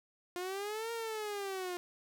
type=linear two-way sweep; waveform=sawtooth; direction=up then down; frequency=351.2 to 466.2 to 351.2 Hz; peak=-33 dBFS; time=0.36-1.77 s; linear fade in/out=0 ms; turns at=0.92 s; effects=none